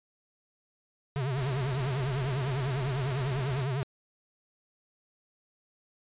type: tone with vibrato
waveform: square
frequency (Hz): 133.8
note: C3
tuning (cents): +39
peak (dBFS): -29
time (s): 1.16-3.83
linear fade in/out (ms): 0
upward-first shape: triangle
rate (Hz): 10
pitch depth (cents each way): 180
type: noise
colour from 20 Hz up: pink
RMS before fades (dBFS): -42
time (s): 1.37-3.64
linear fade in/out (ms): 0
effects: resampled to 8000 Hz